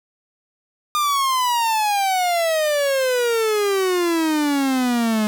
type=exponential sweep; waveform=45% pulse; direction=down; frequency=1216 to 210.6 Hz; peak=-17 dBFS; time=0.95-5.27 s; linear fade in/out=0 ms; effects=none